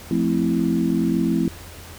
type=chord; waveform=sine; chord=F major seventh; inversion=none; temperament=equal; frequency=174.61 / 220 / 261.6 / 329.6 Hz; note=F3 / A3 / C4 / E4; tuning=0 / 0 / 0 / 0 cents; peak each=-23 dBFS; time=0.11-1.48 s; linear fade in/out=2 ms; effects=added 85 Hz sine -42 dBFS peak until 1.98 s + pink hiss -41 dBFS RMS until 1.98 s